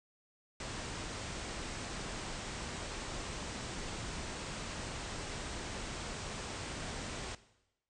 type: low-pass noise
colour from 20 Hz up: pink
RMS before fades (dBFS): -42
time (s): 0.6-7.35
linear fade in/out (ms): 2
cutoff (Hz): 8800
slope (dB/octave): 96
effects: noise-tail reverb RT60 0.9 s tail -17 dB re dry